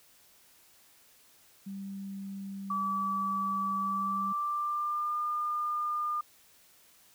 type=tone; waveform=sine; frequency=196.1 Hz; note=G3; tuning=1 cent sharp; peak=-37 dBFS; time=1.66-4.33 s; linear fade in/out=10 ms
type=tone with pitch glide; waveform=sine; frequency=1151 to 1207.5 Hz; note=D6 to D6; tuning=-35 to +48 cents; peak=-29 dBFS; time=2.7-6.21 s; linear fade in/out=5 ms; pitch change=+83 cents; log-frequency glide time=3.8-5.17 s
effects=white hiss -61 dBFS RMS until 7.14 s